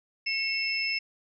sine tone cluster, 2186 / 2693 / 5210 Hz, C#7 / E7 / E8, -25 / +36 / -21 cents, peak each -31 dBFS, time 0.26-0.99 s, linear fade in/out 10 ms, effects none

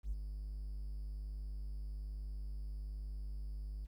triangle tone with ADSR envelope, 50.6 Hz, G#1, 44 cents flat, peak -30 dBFS, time 0.03-3.87 s, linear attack 85 ms, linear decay 21 ms, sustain -8 dB, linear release 25 ms, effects tanh soft clip ceiling -31 dBFS + 12-bit

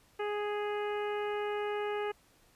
harmonic tone, 415.3 Hz, G#4, in tune, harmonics 1 / 2 / 3 / 4 / 5 / 6 / 7, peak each -33 / -39 / -43 / -45 / -47 / -49 / -50 dBFS, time 0.19-2.12 s, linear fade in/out 10 ms, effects pink hiss -65 dBFS RMS until 2.55 s + resampled to 32000 Hz

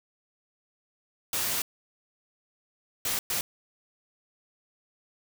white noise bursts at uneven times, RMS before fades -29 dBFS, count 3, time 1.33-1.62 / 3.05-3.19 / 3.3-3.41 s, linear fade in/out 2 ms, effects none

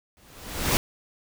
pink noise with exponential growth, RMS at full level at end -19 dBFS, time 0.17-0.77 s, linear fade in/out 0 ms, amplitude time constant 130 ms, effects none

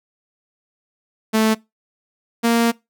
sawtooth tone pair in turn, 219.5 / 232.6 Hz, A3 / A#3, -4 / -4 cents, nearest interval minor second, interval 100 cents, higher second, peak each -10 dBFS, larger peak neither, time 1.33-1.55 / 2.43-2.72 s, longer second, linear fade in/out 20 ms, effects noise-tail reverb RT60 0.2 s tail -22 dB re dry

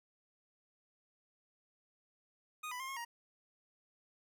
25% pulse tone with pitch steps, 1239 / 992 / 1060 / 1082 / 942 Hz, D#6 / B5 / C6 / C#6 / A#5, -8 / +7 / +22 / -42 / +18 cents, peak -37 dBFS, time 2.63-3.05 s, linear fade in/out 10 ms, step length 84 ms, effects none

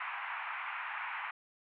pink band-pass noise, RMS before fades -40 dBFS, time 0-1.31 s, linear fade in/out 5 ms, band 850 to 2600 Hz, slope 48 dB/octave, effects none

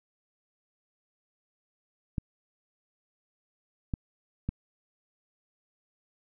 clicks, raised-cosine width 5 ms, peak -17 dBFS, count 3, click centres 2.182 / 3.938 / 4.49 s, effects none

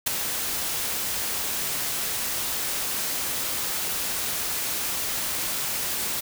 white noise with ADSR envelope, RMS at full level -19 dBFS, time 0.06-6.21 s, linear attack 15 ms, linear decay 4 ms, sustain -9 dB, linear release 16 ms, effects none

